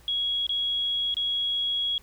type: tone with dropouts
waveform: sine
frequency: 3322 Hz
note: G#7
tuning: in tune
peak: -24 dBFS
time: 0.08-1.98 s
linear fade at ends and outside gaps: 1 ms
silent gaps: 0.467-0.493 / 1.142-1.168 s
effects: added 60 Hz sine -54 dBFS peak until 2.02 s + pink hiss -57 dBFS RMS until 2.02 s